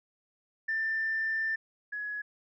sine tone pair in turn, 1783 / 1682.9 Hz, A6 / G#6, +22 / +22 cents, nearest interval minor second, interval 100 cents, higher first, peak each -27 / -33 dBFS, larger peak first, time 0.68-1.56 / 1.92-2.22 s, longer first, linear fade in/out 10 ms, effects tanh soft clip ceiling -23 dBFS

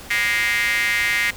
square tone with high-pass filter, 110 Hz, A2, in tune, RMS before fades -20 dBFS, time 0.1-1.31 s, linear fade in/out 10 ms, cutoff 2000 Hz, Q 7, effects pink hiss -39 dBFS RMS until 1.36 s

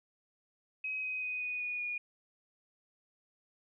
sine tone with pitch steps, 2536 / 2517 / 2498 / 2480 / 2461 / 2443 Hz, D#7 / D#7 / D#7 / D#7 / D#7 / D#7, +32 / +19 / +6 / -6 / -20 / -32 cents, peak -34 dBFS, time 0.84-1.98 s, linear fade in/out 5 ms, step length 190 ms, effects none

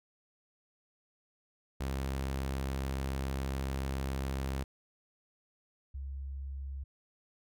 sawtooth / sine tone pair in turn, 67.1 / 68.19 Hz, C2 / C#2, +44 / -28 cents, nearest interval unison, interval 28 cents, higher second, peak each -29 / -37 dBFS, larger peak first, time 1.8-4.64 / 5.94-6.84 s, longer first, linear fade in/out 10 ms, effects none

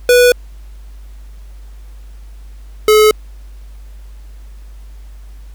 square tone pair in turn, 490.9 / 428.5 Hz, B4 / A4, -10 / -46 cents, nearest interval major second, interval 236 cents, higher first, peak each -6 dBFS, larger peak neither, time 0.09-0.32 / 2.88-3.11 s, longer neither, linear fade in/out 2 ms, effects added 50 Hz sine -31 dBFS peak until 5.54 s + pink hiss -51 dBFS RMS until 5.54 s

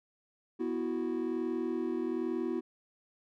triangle chord, B suspended fourth, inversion none, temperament just, 246.9 / 329.3 / 370.4 Hz, B3 / E4 / F#4, 0 / -2 / +2 cents, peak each -34 / -32 / -33 dBFS, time 0.59-2.61 s, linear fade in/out 20 ms, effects tanh soft clip ceiling -21 dBFS

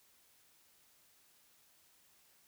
silence, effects white hiss -68 dBFS RMS until 2.47 s

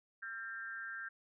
sine tone with amplitude modulation, 1589 Hz, G6, 23 cents sharp, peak -37 dBFS, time 0.22-1.09 s, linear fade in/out 10 ms, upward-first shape sine, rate 220 Hz, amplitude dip 95%, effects none

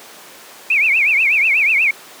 sine tone with vibrato, 2400 Hz, D7, 37 cents sharp, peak -11 dBFS, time 0.7-1.91 s, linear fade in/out 5 ms, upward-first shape triangle, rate 8.2 Hz, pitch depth 230 cents each way, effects pink hiss -38 dBFS RMS until 2.2 s + high-pass 400 Hz 12 dB/octave

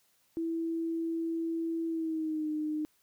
sine tone with pitch glide, 329.6 to 305.8 Hz, E4 to D#4, 0 to -30 cents, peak -30 dBFS, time 0.37-2.85 s, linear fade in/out 0 ms, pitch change -130 cents, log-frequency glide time 1.87-2.49 s, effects white hiss -70 dBFS RMS until 3.02 s

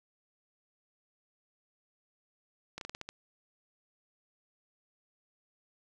slowing click train, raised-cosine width 0.2 ms, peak -23 dBFS, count 7, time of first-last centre 2.78-3.09 s, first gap 32 ms, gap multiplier 1.19, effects 10-bit

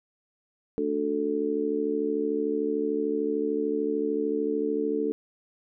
harmonic tone, 73.42 Hz, D2, in tune, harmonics 3 / 4 / 5 / 6, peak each -35 / -29 / -34 / -27 dBFS, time 0.78-5.12 s, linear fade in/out 0 ms, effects none

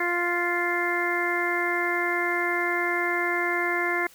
harmonic tone, 349.4 Hz, F4, 1 cent sharp, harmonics 1 / 2 / 3 / 4 / 5 / 6, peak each -29 / -32 / -32 / -33 / -29 / -28 dBFS, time 0-4.07 s, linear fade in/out 5 ms, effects white hiss -53 dBFS RMS until 4.14 s

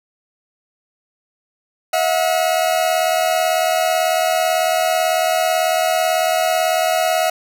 40% pulse tone pair together, 645 / 723.1 Hz, E5 / F#5, -38 / -40 cents, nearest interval major second, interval 198 cents, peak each -17 dBFS, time 1.93-7.3 s, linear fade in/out 5 ms, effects none

